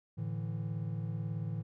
triangle chord, A suspended fourth, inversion none, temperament just, 110 / 146.67 / 165 Hz, A2 / D3 / E3, 0 / -2 / +2 cents, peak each -35 / -39 / -37 dBFS, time 0.17-1.63 s, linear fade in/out 20 ms, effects none

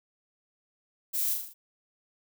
violet noise with echo, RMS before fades -30 dBFS, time 1.13-1.35 s, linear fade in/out 20 ms, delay 38 ms, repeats 5, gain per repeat -4 dB, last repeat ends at 1.54 s, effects none

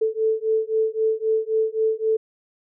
sine beating tone pair, 438.7 / 442.5 Hz, A4 / A4, -5 / +10 cents, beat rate 3.8 Hz, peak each -22 dBFS, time 0.01-2.17 s, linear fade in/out 10 ms, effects none

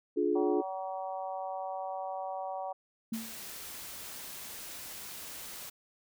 sine chord, D diminished, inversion none, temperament just, 293.7 / 352.4 / 422.9 Hz, D4 / F4 / Ab4, 0 / +16 / +31 cents, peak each -32 / -30 / -30 dBFS, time 0.16-0.62 s, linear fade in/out 20 ms
harmonic tone, 189.5 Hz, F#3, 42 cents sharp, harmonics 3 / 4 / 5 / 6, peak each -40 / -37 / -43 / -48 dBFS, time 0.35-2.73 s, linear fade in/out 10 ms
sine tone with exponential decay, 224.8 Hz, A3, 37 cents sharp, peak -30 dBFS, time 3.12-3.44 s, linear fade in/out 5 ms, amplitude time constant 69 ms
white noise, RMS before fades -44 dBFS, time 3.13-5.7 s, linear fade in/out 10 ms
effects none

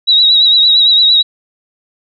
sine tone with vibrato, 3857 Hz, B7, 42 cents flat, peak -5 dBFS, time 0.07-1.23 s, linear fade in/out 20 ms, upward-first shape triangle, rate 8.8 Hz, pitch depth 58 cents each way, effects none

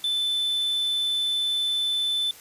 triangle tone, 3520 Hz, A7, in tune, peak -21 dBFS, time 0.04-2.31 s, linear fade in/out 2 ms, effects white hiss -47 dBFS RMS until 2.4 s + resampled to 32000 Hz

